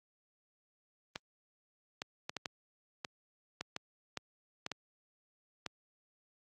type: clicks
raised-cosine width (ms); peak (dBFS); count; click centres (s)
0.2; -20; 12; 1.159 / 2.019 / 2.295 / 2.367 / 2.458 / 3.048 / 3.61 / 3.764 / 4.173 / 4.664 / 4.717 / 5.663
effects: high-pass 100 Hz 12 dB/octave + Opus 32 kbps